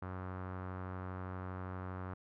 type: tone with low-pass filter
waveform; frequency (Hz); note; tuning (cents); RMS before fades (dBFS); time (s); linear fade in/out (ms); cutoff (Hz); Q
sawtooth; 92.5; F#2; 0; -43; 0.02-2.14; 5; 1300; 2.7
effects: none